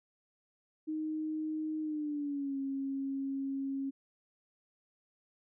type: tone with pitch glide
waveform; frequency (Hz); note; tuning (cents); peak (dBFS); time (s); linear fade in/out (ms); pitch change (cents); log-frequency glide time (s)
sine; 311.1 to 272.4; D#4 to C#4; 0 to -30; -33; 0.87-3.91; 20; -230; 1.81-2.58
effects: none